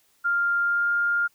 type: tone with pitch glide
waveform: sine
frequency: 1398 to 1406.1 Hz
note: F6 to F6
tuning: +1 to +11 cents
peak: -20 dBFS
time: 0.24-1.28 s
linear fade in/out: 20 ms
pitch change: +10 cents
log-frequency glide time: 0.61-0.9 s
effects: white hiss -64 dBFS RMS until 1.34 s